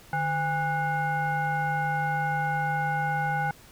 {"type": "tone with frequency modulation", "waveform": "sine", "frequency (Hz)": 813, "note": "G#5", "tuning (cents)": -37, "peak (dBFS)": -24, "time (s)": [0.13, 3.51], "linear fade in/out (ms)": 2, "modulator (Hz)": 662, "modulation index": 1.1, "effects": ["pink hiss -52 dBFS RMS until 3.71 s"]}